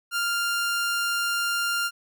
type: tone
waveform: sawtooth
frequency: 1396.9 Hz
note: F6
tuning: in tune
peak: -20 dBFS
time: 0.11-1.91 s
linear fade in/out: 50 ms
effects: none